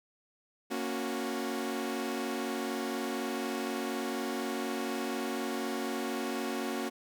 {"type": "chord", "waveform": "sawtooth", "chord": "F# major", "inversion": "first", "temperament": "equal with one note detuned", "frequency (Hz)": [233.1, 277.2, 366.4], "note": ["A#3", "C#4", "F#4"], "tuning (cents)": [0, 0, -17], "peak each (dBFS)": -33, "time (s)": [0.7, 6.9], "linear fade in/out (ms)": 20, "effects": []}